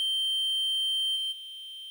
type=tone with level steps; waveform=triangle; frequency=3132 Hz; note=G7; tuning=2 cents flat; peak=-24 / -27 / -38 dBFS; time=0-1.9 s; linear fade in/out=0 ms; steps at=1.15 / 1.31 s; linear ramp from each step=20 ms; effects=9-bit